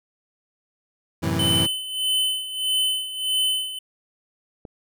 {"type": "chord", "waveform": "25% pulse", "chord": "F# half-diminished seventh", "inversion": "none", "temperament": "equal", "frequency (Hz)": [92.5, 110, 130.81, 164.81], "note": ["F#2", "A2", "C3", "E3"], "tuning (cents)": [0, 0, 0, 0], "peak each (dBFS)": [-23, -26, -25, -22], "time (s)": [1.22, 1.67], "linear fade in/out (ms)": 20}
{"type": "tone with tremolo", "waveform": "square", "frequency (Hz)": 3035, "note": "F#7", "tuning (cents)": 43, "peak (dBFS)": -19, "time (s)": [1.39, 3.79], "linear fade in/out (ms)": 5, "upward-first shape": "sine", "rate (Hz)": 1.6, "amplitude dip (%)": 75}
{"type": "click", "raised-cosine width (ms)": 2, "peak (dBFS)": -24, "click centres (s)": 4.652}
{"effects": []}